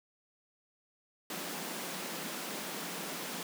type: high-pass noise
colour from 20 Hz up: pink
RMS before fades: -40 dBFS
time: 1.3-3.43 s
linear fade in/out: 2 ms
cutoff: 160 Hz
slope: 96 dB/octave
effects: none